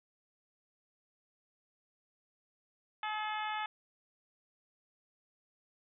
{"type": "harmonic tone with a mistuned harmonic", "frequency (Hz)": 427.5, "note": "A4", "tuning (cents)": -50, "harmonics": [2, 3, 4, 5, 6, 7, 8], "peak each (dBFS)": [-37, -41, -43, -45, -47, -48, -49], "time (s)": [3.03, 3.66], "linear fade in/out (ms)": 2, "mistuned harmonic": 8, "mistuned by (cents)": 32, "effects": []}